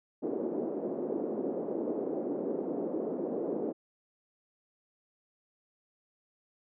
white band-pass noise, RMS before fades -34 dBFS, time 0.22-3.73 s, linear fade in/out 20 ms, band 250 to 470 Hz, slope 24 dB/octave, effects none

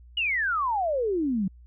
sine exponential sweep, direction down, 2960 to 180.1 Hz, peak -23 dBFS, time 0.17-1.48 s, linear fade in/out 5 ms, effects added 60 Hz sine -47 dBFS peak until 1.66 s

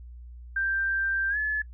sine tone with pitch glide, 1576 to 1718.6 Hz, G6 to A6, +9 to -41 cents, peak -24 dBFS, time 0.56-1.62 s, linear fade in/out 5 ms, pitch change +150 cents, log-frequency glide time 1.29-1.37 s, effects noise-tail reverb RT60 0.1 s tail -24 dB re dry + added 60 Hz sine -41 dBFS peak until 1.73 s

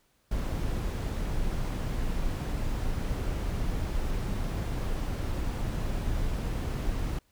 brown noise, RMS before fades -30 dBFS, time 0.31-7.19 s, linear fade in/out 5 ms, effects pink hiss -69 dBFS RMS until 7.31 s

